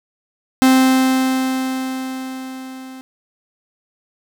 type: tone with level ramp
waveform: 45% pulse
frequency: 261 Hz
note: C4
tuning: 4 cents flat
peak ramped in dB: -8 to -33 dBFS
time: 0.62-3.01 s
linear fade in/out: 0 ms
effects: none